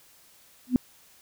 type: tone with exponential growth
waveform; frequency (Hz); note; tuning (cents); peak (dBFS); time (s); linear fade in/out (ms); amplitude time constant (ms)
sine; 250; B3; +21; -12; 0.67-0.76; 0; 18
effects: white hiss -57 dBFS RMS until 1.21 s

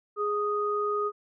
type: tone pair together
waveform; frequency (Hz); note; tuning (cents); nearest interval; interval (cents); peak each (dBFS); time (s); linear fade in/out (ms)
sine; 415.3 / 1243.1; G#4 / D#6; 0 / -2; octave + perfect fifth; 1898; -28; 0.16-1.12; 50
effects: none

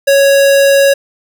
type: tone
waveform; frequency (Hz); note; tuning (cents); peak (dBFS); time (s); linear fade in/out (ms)
square; 554.4; C#5; 0; -6; 0.07-0.94; 10
effects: none

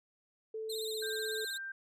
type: tone with pitch glide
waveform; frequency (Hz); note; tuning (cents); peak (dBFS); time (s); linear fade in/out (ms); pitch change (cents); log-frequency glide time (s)
sine; 439.8 to 435.3; A4 to A4; -1 to -19; -37; 0.54-1.45; 5; -18; 0.77-1
type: tone with vibrato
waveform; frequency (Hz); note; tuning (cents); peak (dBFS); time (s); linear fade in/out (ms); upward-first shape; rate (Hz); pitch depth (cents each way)
sawtooth; 3900; B7; -23; -36; 0.69-1.58; 10; sine; 16; 130
type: tone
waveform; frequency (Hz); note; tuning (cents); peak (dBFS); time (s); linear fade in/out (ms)
sine; 1575; G6; +8; -39; 1.02-1.72; 5
effects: resampled to 32000 Hz

